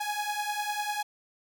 sawtooth beating tone pair, 829 / 839 Hz, G#5 / G#5, -3 / +17 cents, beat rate 10 Hz, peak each -29 dBFS, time 0-1.03 s, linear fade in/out 10 ms, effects none

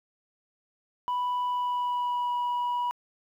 sine tone with pitch glide, 987.8 to 973.6 Hz, B5 to B5, 0 to -25 cents, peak -23 dBFS, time 1.08-2.91 s, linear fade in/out 0 ms, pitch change -25 cents, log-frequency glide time 1.47-2.32 s, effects tanh soft clip ceiling -25 dBFS + 10-bit

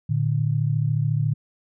sine tone pair together, 114.5 / 148.58 Hz, A#2 / D3, -31 / +20 cents, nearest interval perfect fourth, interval 451 cents, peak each -22 dBFS, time 0.09-1.34 s, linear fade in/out 10 ms, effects none

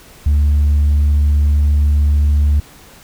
sine tone, 73.2 Hz, D2, 5 cents flat, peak -7 dBFS, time 0.26-2.6 s, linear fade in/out 5 ms, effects tanh soft clip ceiling -8 dBFS + pink hiss -42 dBFS RMS until 3.03 s

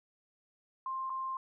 sine tone with dropouts, 1054 Hz, C6, 12 cents sharp, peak -34 dBFS, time 0.86-1.37 s, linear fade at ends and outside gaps 2 ms, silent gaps 1.097-1.101 s, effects none

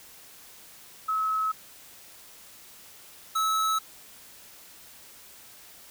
sine / square tone pair in turn, 1289 / 1298.7 Hz, E6 / E6, -39 / -26 cents, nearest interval unison, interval 13 cents, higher second, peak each -24 dBFS, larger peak neither, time 1.08-1.52 / 3.35-3.79 s, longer neither, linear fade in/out 10 ms, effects white hiss -50 dBFS RMS until 5.9 s

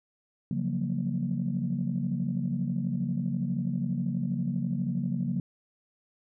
sine chord, Gb major seventh, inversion second, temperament equal with one note detuned, 138.59 / 174.61 / 186.93 / 233.1 Hz, Db3 / F3 / Gb3 / Bb3, 0 / 0 / +18 / 0 cents, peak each -32 dBFS, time 0.51-5.4 s, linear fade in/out 2 ms, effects tanh soft clip ceiling -18 dBFS

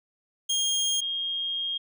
25% pulse / sine tone pair in turn, 3237 / 3237 Hz, G#7 / G#7, -45 / -45 cents, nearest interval unison, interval 0 cents, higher neither, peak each -20 / -27 dBFS, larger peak first, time 0.49-1.01 / 1.01-1.78 s, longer second, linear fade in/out 10 ms, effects none

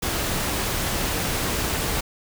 pink noise, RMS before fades -25 dBFS, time 0.02-2.01 s, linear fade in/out 10 ms, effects none

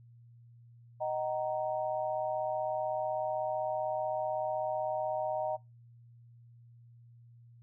sine chord, D# minor, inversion none, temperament equal with one note detuned, 622.3 / 758.2 / 932.3 Hz, D#5 / F#5 / A#5, 0 / +42 / 0 cents, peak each -33 / -36 / -39 dBFS, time 1-5.57 s, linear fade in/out 20 ms, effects noise-tail reverb RT60 0.2 s tail -22 dB re dry + added 118 Hz sine -54 dBFS peak until 7.62 s

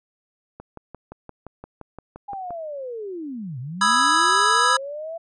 click train, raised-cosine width 1 ms, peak -23 dBFS, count 12, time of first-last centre 0.6-2.506 s, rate 5.77 Hz
sine linear two-way sweep, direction down then up, 823 to 117.8 to 674 Hz, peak -29 dBFS, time 2.28-5.18 s, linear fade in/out 10 ms, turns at 3.59 s
square chord, E major seventh, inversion second, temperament equal, 987.8 / 1244.5 / 1318.5 / 1661.2 Hz, B5 / D#6 / E6 / G#6, 0 / 0 / 0 / 0 cents, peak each -22 dBFS, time 3.81-4.77 s, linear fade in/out 5 ms
effects resampled to 22050 Hz

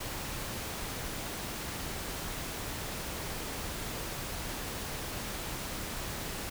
pink noise, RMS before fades -38 dBFS, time 0-6.5 s, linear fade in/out 10 ms, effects none

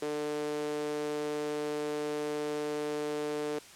sawtooth tone with high-pass filter, 149.2 Hz, D3, 28 cents sharp, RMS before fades -34 dBFS, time 0.02-3.59 s, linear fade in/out 5 ms, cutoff 390 Hz, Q 7.9, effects white hiss -52 dBFS RMS until 3.75 s + low-pass 9000 Hz 12 dB/octave

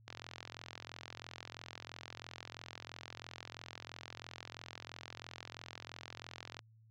click train, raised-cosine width 0.2 ms, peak -27 dBFS, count 281, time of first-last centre 0.08-6.592 s, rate 43 Hz, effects added 111 Hz sine -61 dBFS peak until 6.9 s + low-pass 6000 Hz 12 dB/octave

